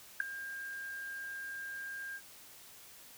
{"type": "tone with ADSR envelope", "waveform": "sine", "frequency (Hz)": 1604, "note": "G6", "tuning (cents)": 39, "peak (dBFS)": -22, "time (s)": [0.2, 2.21], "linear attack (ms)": 4, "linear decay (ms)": 4, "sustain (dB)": -18, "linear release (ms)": 58, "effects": ["white hiss -55 dBFS RMS until 3.17 s"]}